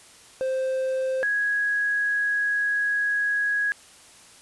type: tone pair in turn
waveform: triangle / sine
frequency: 523.3 / 1661.4 Hz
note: C5 / G#6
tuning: 0 / 0 cents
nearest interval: octave + minor sixth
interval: 2000 cents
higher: second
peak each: -21 dBFS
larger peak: neither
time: 0.41-1.23 / 1.23-3.72 s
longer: second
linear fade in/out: 0 ms
effects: white hiss -50 dBFS RMS until 4.41 s + resampled to 24000 Hz